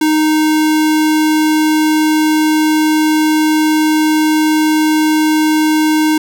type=tone; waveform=square; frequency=309.8 Hz; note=D#4; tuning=7 cents flat; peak=-10 dBFS; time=0.01-6.18 s; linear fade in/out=5 ms; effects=none